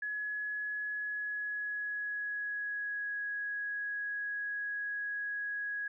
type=tone with pitch glide; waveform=sine; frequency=1690 to 1663.8 Hz; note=G#6 to G#6; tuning=+30 to +3 cents; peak=-34 dBFS; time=0.02-5.88 s; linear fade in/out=5 ms; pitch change=-27 cents; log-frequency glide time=0.91-3.19 s; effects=none